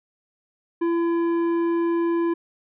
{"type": "tone with tanh clipping", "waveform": "sine", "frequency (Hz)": 337.6, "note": "E4", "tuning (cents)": 41, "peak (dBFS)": -21, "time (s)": [0.81, 2.34], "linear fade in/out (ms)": 10, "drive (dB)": 10, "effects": []}